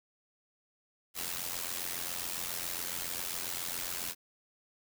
white noise with amplitude modulation, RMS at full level -34 dBFS, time 1.14-4.15 s, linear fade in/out 50 ms, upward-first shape sine, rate 87.3 Hz, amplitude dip 75%, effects none

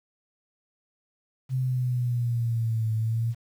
sine exponential two-way sweep, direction down then up, 130.9 to 110 to 117.1 Hz, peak -23 dBFS, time 1.49-3.35 s, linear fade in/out 50 ms, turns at 2.94 s, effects 9-bit

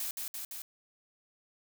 blue noise with echo, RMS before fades -36 dBFS, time 0-0.11 s, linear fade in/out 2 ms, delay 170 ms, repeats 3, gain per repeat -2 dB, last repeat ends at 0.62 s, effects none

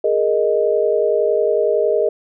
sine chord, Ab suspended second, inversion none, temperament equal, 415.3 / 466.2 / 622.3 Hz, Ab4 / Bb4 / Eb5, 0 / 0 / 0 cents, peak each -18 dBFS, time 0.04-2.09 s, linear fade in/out 5 ms, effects none

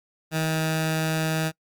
15% pulse tone with notch filter, 159 Hz, D#3, 38 cents sharp, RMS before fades -25 dBFS, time 0.31-1.52 s, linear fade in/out 50 ms, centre 400 Hz, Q 1.1, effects noise-tail reverb RT60 0.1 s tail -25 dB re dry + Opus 48 kbps

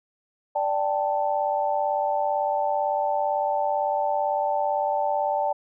sine chord, D suspended fourth, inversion none, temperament just, 587.3 / 783.1 / 881 Hz, D5 / G5 / A5, 0 / -2 / +2 cents, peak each -26 dBFS, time 0.55-5.53 s, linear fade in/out 10 ms, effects none

